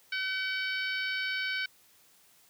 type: harmonic tone with a mistuned harmonic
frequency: 760 Hz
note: F#5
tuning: 46 cents sharp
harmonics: 2 / 3 / 4 / 5 / 6 / 7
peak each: -33 / -35 / -39 / -43 / -41 / -47 dBFS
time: 0.12-1.66 s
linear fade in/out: 5 ms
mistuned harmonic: 6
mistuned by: -16 cents
effects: white hiss -62 dBFS RMS until 2.49 s + high-pass 60 Hz 12 dB/octave